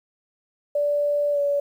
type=tone with pitch glide; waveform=sine; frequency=582 to 571 Hz; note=D5 to D5; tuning=-16 to -49 cents; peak=-19 dBFS; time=0.75-1.6 s; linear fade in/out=5 ms; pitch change=-33 cents; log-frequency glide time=1.32-1.39 s; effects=9-bit